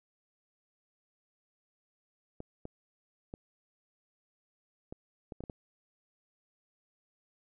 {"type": "clicks", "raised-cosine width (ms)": 2, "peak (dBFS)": -28, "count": 8, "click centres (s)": [2.404, 2.654, 3.339, 4.925, 5.322, 5.406, 5.438, 5.498], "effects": []}